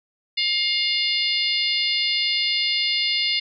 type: harmonic tone with a mistuned harmonic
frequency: 709 Hz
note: F5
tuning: 26 cents sharp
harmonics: 3 / 4 / 5 / 6 / 7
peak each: -26 / -26 / -26 / -26 / -26 dBFS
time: 0.37-3.4 s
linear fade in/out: 10 ms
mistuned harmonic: 7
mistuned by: -30 cents
effects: none